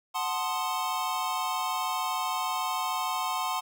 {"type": "chord", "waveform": "square", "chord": "F# diminished seventh", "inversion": "none", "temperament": "equal", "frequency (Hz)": [740, 880, 1046.5, 1244.5], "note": ["F#5", "A5", "C6", "Eb6"], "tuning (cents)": [0, 0, 0, 0], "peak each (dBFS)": [-35, -35, -32, -38], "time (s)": [0.14, 3.61], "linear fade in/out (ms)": 20, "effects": []}